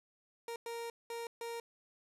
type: tone bursts at uneven times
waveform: 30% pulse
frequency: 465.9 Hz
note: A#4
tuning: 1 cent flat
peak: -37 dBFS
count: 4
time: 0.48-0.56 / 0.66-0.9 / 1.1-1.27 / 1.41-1.6 s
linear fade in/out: 2 ms
effects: resampled to 32000 Hz